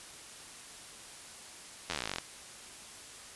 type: slowing click train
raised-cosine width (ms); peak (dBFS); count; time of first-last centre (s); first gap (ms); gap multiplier
0.2; -16; 18; 1.9-2.184; 11; 1.05
effects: white hiss -49 dBFS RMS until 3.35 s + resampled to 24000 Hz